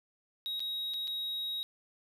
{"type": "tone with dropouts", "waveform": "triangle", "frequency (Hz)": 3800, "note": "A#7", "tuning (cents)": 33, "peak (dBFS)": -32, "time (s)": [0.46, 1.63], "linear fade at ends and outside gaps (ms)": 0, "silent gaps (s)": [[0.595, 0.603], [0.937, 0.941], [1.073, 1.078]], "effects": []}